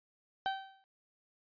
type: tone with exponential decay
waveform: 35% pulse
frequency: 774 Hz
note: G5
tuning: 22 cents flat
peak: -27 dBFS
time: 0.46-0.84 s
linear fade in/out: 0 ms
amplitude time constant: 81 ms
effects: resampled to 11025 Hz